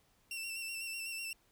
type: tone with vibrato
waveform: sawtooth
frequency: 2700 Hz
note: E7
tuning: 41 cents sharp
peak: -36 dBFS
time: 0.31-1.33 s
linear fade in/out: 2 ms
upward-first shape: square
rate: 8 Hz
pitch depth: 29 cents each way
effects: pink hiss -71 dBFS RMS until 1.51 s